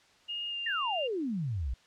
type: tone with pitch glide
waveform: sine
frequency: 2844 to 2797 Hz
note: F7 to F7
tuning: +31 to +2 cents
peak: -33 dBFS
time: 0.28-1.08 s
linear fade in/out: 20 ms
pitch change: -29 cents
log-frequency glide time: 0.49-0.56 s
type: exponential sweep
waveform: sine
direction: down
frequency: 1908 to 55.1 Hz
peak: -30 dBFS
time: 0.66-1.74 s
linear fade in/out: 5 ms
effects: white hiss -62 dBFS RMS until 1.86 s + low-pass 5000 Hz 12 dB/octave